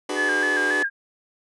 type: chord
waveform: sawtooth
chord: G# half-diminished seventh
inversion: second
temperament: just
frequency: 299 / 373.8 / 415.3 / 498.4 Hz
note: D4 / F#4 / G#4 / B4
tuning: +31 / +18 / 0 / +16 cents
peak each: -26 / -26 / -28 / -28 dBFS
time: 0.09-0.83 s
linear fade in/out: 5 ms
type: tone with vibrato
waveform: sine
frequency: 1664 Hz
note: G#6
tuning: 3 cents sharp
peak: -20 dBFS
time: 0.15-0.9 s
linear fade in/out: 50 ms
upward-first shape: square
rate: 3.6 Hz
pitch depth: 54 cents each way
effects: resampled to 24000 Hz